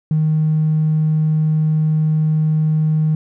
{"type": "tone with tanh clipping", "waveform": "triangle", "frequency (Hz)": 155.56, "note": "D#3", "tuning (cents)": 0, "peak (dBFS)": -12, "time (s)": [0.11, 3.15], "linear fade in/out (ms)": 2, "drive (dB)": 1, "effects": []}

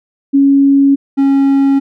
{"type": "tone pair in turn", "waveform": ["sine", "triangle"], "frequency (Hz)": [277.2, 274.8], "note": ["C#4", "C#4"], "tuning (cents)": [0, -15], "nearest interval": "unison", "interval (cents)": 15, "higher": "first", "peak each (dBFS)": -5, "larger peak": "neither", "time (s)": [[0.33, 0.96], [1.17, 1.8]], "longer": "neither", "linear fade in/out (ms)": 20, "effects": []}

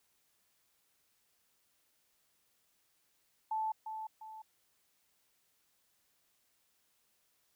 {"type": "tone with echo", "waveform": "sine", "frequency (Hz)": 875, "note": "A5", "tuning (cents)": -10, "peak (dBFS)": -32, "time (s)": [3.51, 3.72], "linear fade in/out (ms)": 5, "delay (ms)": 350, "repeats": 2, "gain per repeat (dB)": -7, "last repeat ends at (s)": 4.42, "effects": ["white hiss -75 dBFS RMS until 7.55 s"]}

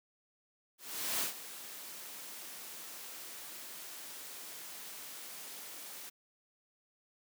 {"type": "noise with ADSR envelope", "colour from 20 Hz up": "white", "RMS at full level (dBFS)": -33, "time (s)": [0.78, 6.1], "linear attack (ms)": 430, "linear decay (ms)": 120, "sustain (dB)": -14, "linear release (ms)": 14, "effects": ["high-pass 200 Hz 12 dB/octave"]}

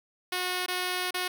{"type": "tone with dropouts", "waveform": "5% pulse", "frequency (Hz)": 363.7, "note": "F#4", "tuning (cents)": -30, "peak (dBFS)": -17, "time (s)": [0.32, 1.28], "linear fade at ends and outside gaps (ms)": 5, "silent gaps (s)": [[0.662, 0.682], [1.108, 1.142]], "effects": []}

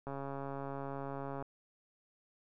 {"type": "click train", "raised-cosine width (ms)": 1, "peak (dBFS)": -28, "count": 188, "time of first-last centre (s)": [0.07, 1.425], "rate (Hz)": 138, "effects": []}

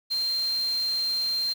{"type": "tone in noise", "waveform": "sine", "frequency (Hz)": 4172, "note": "C8", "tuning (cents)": -6, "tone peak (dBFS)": -24, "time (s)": [0.1, 1.54], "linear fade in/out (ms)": 20, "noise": "white", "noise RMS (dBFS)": -42, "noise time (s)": [0.1, 1.54], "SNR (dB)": 15, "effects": []}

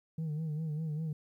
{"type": "tone with vibrato", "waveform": "sine", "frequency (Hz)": 155.56, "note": "D#3", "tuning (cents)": 0, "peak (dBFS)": -30, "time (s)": [0.18, 1.13], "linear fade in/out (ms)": 5, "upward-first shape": "sine", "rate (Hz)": 5, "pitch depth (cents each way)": 74, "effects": ["tanh soft clip ceiling -32 dBFS", "12-bit"]}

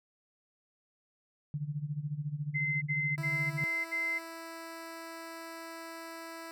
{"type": "tone with tremolo", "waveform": "sine", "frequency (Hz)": 147.5, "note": "D3", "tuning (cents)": 8, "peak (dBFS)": -30, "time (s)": [1.54, 3.64], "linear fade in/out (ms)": 0, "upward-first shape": "sine", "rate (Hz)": 14, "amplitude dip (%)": 80}
{"type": "tone bursts", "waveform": "sine", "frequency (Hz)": 2068, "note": "C7", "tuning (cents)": -21, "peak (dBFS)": -30, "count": 5, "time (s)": [2.54, 4.192], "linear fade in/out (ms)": 20, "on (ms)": 280, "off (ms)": 63}
{"type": "tone", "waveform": "10% pulse", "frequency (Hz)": 329.6, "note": "E4", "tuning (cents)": 0, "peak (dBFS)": -34, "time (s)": [3.18, 6.51], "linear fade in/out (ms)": 0}
{"effects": []}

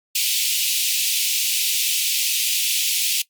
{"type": "high-pass noise", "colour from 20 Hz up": "pink", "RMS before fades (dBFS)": -21, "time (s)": [0.15, 3.22], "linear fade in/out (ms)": 5, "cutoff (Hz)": 2500, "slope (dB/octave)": 48, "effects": ["noise-tail reverb RT60 0.1 s tail -18 dB re dry", "Opus 48 kbps"]}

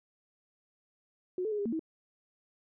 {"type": "tone with pitch steps", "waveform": "sine", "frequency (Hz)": [365.2, 435.9, 418, 404.6, 230, 320.8], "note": ["F#4", "A4", "G#4", "G#4", "A#3", "E4"], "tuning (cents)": [-23, -16, 11, -45, -23, -47], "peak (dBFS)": -30, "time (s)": [1.38, 1.794], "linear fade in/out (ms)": 2, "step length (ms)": 69, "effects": []}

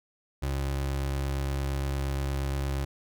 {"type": "tone", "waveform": "30% pulse", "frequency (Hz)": 68.6, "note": "C#2", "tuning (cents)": -17, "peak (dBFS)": -25, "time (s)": [0.42, 2.85], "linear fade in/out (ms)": 10, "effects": []}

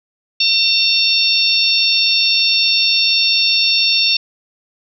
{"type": "harmonic tone with a mistuned harmonic", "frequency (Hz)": 907, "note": "A#5", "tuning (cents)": -48, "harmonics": [3, 4, 5, 6], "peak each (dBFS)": [-17, -17, -17, -17], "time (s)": [0.4, 4.17], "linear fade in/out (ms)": 5, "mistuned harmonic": 5, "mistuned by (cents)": -38, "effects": []}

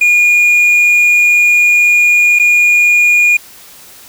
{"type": "tone with dropouts", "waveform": "triangle", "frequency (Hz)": 2434, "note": "D#7", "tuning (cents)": -39, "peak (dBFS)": -4, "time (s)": [0.01, 3.37], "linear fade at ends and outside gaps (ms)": 5, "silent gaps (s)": [2.389, 2.396], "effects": ["white hiss -37 dBFS RMS until 4.08 s"]}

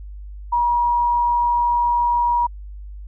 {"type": "tone", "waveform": "sine", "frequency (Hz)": 957, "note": "A#5", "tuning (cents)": 45, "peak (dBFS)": -15, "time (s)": [0.52, 2.47], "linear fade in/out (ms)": 10, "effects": ["added 50 Hz sine -32 dBFS peak until 3.07 s"]}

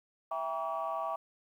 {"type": "chord", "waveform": "sine", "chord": "E diminished seventh", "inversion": "none", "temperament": "just", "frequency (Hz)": [659.3, 791.1, 949.3, 1139.2], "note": ["E5", "G5", "Bb5", "Db6"], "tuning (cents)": [0, 16, 31, 47], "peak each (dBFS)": [-36, -38, -40, -36], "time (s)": [0.31, 1.16], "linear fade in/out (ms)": 5, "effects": ["tanh soft clip ceiling -25 dBFS", "11-bit"]}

